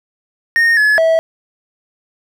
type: tone with pitch steps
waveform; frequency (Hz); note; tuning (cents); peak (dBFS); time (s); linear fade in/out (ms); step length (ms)
triangle; 1846 / 1706 / 651; A#6 / G#6 / E5; -17 / +46 / -22; -7; 0.56-1.19; 0; 210
effects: none